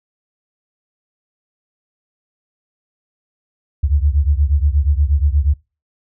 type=beating tone pair; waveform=sine; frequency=69.3 / 77.7 Hz; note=C#2 / D#2; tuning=0 / -2 cents; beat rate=8.4 Hz; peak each=-14 / -16 dBFS; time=3.83-5.54 s; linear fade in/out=10 ms; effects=noise-tail reverb RT60 0.3 s tail -24 dB re dry